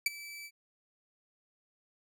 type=tone with ADSR envelope; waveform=sawtooth; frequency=2313 Hz; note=D7; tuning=27 cents flat; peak=-20 dBFS; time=0.06-0.51 s; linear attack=4 ms; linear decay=21 ms; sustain=-20 dB; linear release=57 ms; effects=none